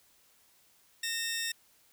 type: tone pair together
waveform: 15% pulse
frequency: 1840 / 2658 Hz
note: A#6 / E7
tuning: -23 / +14 cents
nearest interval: tritone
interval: 637 cents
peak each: -27 / -31 dBFS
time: 1.03-1.52 s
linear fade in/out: 5 ms
effects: white hiss -65 dBFS RMS until 1.92 s